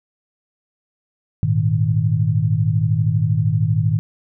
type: chord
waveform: sine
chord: Ab suspended second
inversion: none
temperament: equal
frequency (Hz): 103.83 / 116.54 / 155.56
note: Ab2 / Bb2 / Eb3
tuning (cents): 0 / 0 / 0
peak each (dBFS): -19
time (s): 1.43-3.99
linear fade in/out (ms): 0
effects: none